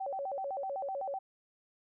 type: tone with vibrato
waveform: sine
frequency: 656 Hz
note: E5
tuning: 9 cents flat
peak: -34 dBFS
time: 0-1.19 s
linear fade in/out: 10 ms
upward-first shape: square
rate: 7.9 Hz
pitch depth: 280 cents each way
effects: none